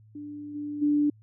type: tone with level steps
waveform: sine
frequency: 293.7 Hz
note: D4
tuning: in tune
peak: -36 / -31 / -20 dBFS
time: 0.15-1.1 s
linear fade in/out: 5 ms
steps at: 0.54 / 0.81 s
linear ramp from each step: 20 ms
effects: added 108 Hz sine -52 dBFS peak until 1.22 s